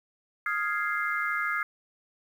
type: chord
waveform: sine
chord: F minor seventh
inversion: third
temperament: equal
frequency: 1244.5 / 1396.9 / 1661.2 / 2093 Hz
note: Eb6 / F6 / Ab6 / C7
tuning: 0 / 0 / 0 / 0 cents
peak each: -32 dBFS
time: 0.46-1.63 s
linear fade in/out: 2 ms
effects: 9-bit